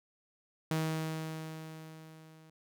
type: tone with level ramp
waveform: sawtooth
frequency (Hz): 158.8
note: D#3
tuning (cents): +36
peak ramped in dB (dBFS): -25 to -52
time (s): 0.71-2.5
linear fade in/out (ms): 2
effects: none